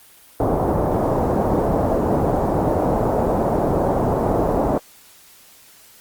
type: low-pass noise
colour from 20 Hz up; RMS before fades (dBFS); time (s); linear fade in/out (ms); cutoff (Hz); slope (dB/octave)
white; -19; 0.4-4.78; 2; 770; 24
effects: white hiss -48 dBFS RMS until 6 s + Opus 32 kbps